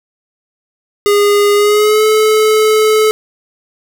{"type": "tone with pitch glide", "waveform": "square", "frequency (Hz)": [409.6, 432.2], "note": ["G#4", "A4"], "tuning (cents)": [-24, -31], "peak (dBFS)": -8, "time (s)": [1.06, 3.11], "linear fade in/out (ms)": 0, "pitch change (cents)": 93, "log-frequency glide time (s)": [1.55, 2.04], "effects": []}